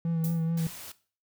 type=tone with vibrato; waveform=triangle; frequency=164.81 Hz; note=E3; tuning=in tune; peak=-24 dBFS; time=0.05-0.67 s; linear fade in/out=2 ms; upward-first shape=sine; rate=4.6 Hz; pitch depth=27 cents each way
type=noise with exponential decay; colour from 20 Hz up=violet; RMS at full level=-35 dBFS; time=0.24-0.51 s; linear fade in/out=1 ms; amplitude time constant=57 ms
type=noise; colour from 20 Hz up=white; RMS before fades=-43 dBFS; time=0.57-0.92 s; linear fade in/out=5 ms
effects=noise-tail reverb RT60 0.4 s tail -17 dB re dry